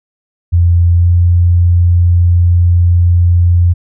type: tone with pitch glide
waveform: sine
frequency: 86.2 to 87.3 Hz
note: F2 to F2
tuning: -22 to 0 cents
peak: -5 dBFS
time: 0.52-3.74 s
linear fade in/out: 20 ms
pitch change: +22 cents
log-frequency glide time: 0.96-1.07 s
effects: none